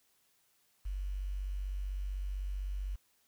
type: tone with quantisation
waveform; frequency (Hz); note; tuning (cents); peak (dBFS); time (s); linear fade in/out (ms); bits
sine; 47.88; G1; -40; -34; 0.85-2.96; 10; 10
effects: white hiss -72 dBFS RMS until 3.27 s